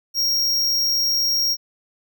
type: tone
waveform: square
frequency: 5588 Hz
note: F8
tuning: in tune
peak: -18 dBFS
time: 0.14-1.57 s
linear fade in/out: 50 ms
effects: none